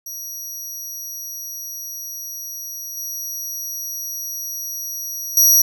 25% pulse tone with level steps, 5770 Hz, F#8, 44 cents flat, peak -24 / -21 / -5 dBFS, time 0.06-5.62 s, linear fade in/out 5 ms, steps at 2.97 / 5.37 s, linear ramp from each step 2 ms, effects none

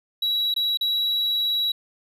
triangle tone with dropouts, 3893 Hz, B7, 26 cents flat, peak -19 dBFS, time 0.22-1.72 s, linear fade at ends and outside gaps 5 ms, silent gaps 0.541-0.562 / 0.773-0.81 s, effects resampled to 32000 Hz

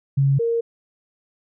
sine tone pair in turn, 137.9 / 463.8 Hz, C#3 / A#4, -9 / -9 cents, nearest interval octave + major sixth, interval 2100 cents, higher second, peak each -14 / -18 dBFS, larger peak first, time 0.17-0.39 / 0.39-0.61 s, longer neither, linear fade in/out 10 ms, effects none

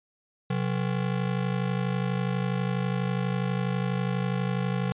square ring-modulated tone, 155.56 Hz, D#3, in tune, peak -23 dBFS, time 0.5-4.92 s, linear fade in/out 0 ms, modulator 26.1 Hz, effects resampled to 8000 Hz

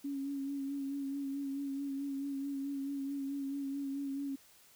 sine tone with vibrato, 277.2 Hz, C#4, in tune, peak -35 dBFS, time 0.04-4.36 s, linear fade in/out 10 ms, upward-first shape sine, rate 4.6 Hz, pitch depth 32 cents each way, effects white hiss -62 dBFS RMS until 4.75 s

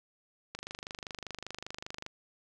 click train, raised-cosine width 0.2 ms, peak -22 dBFS, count 39, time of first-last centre 0.55-2.064 s, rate 25.1 Hz, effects none

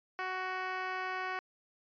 10% pulse tone with band-pass filter, 372.1 Hz, F#4, 10 cents sharp, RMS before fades -37 dBFS, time 0.19-1.39 s, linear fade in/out 0 ms, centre 1300 Hz, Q 0.55, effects resampled to 11025 Hz

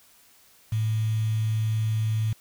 sine tone with quantisation, 109.8 Hz, A2, 3 cents flat, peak -22 dBFS, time 0.72-2.33 s, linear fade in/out 5 ms, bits 7, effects white hiss -57 dBFS RMS until 2.4 s

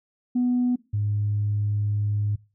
sine tone pair in turn, 246.9 / 103.81 Hz, B3 / G#2, 0 / 0 cents, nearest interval octave + minor third, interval 1500 cents, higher first, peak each -18 / -21 dBFS, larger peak first, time 0.35-0.76 / 0.93-2.36 s, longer second, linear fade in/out 10 ms, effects noise-tail reverb RT60 0.3 s tail -21 dB re dry + tanh soft clip ceiling -16 dBFS

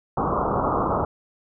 white low-pass noise, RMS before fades -23 dBFS, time 0.17-1.05 s, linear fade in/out 5 ms, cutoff 1300 Hz, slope 96 dB/octave, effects none

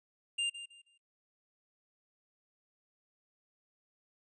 square tone with echo, 2798 Hz, F7, 3 cents sharp, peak -31 dBFS, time 0.38-0.5 s, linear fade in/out 10 ms, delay 160 ms, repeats 3, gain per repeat -12 dB, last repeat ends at 0.98 s, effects noise-tail reverb RT60 0.2 s tail -24 dB re dry + resampled to 22050 Hz

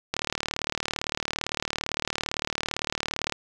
click train, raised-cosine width 0.2 ms, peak -9 dBFS, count 121, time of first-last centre 0.14-3.323 s, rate 37.7 Hz, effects none

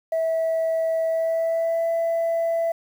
sine tone with pitch glide, 651 to 665.8 Hz, E5 to E5, -22 to +17 cents, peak -18 dBFS, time 0.12-2.72 s, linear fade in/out 5 ms, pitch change +39 cents, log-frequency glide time 1.07-1.9 s, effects tanh soft clip ceiling -18 dBFS + 8-bit

